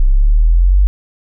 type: exponential sweep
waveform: sine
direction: up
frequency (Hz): 31.63 to 50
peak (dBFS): -6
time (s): 0-0.87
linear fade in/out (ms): 0
effects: none